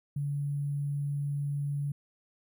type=tone with sample-and-hold; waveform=sine; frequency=143.2 Hz; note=D3; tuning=43 cents flat; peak=-29 dBFS; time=0.16-1.92 s; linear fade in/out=5 ms; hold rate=11025 Hz; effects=none